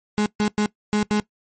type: tone bursts at uneven times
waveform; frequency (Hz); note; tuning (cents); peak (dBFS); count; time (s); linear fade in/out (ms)
35% pulse; 210; G#3; +19; -16; 5; 0.18-0.26 / 0.4-0.48 / 0.58-0.66 / 0.93-1.03 / 1.11-1.2; 0
effects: noise-tail reverb RT60 0.1 s tail -19 dB re dry + MP3 32 kbps